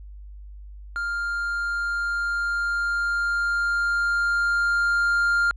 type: tone with level ramp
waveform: triangle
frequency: 1400 Hz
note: F6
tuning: 4 cents sharp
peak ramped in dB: -23 to -16 dBFS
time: 0.96-5.51 s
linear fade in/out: 0 ms
effects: added 50 Hz sine -38 dBFS peak until 5.56 s + resampled to 22050 Hz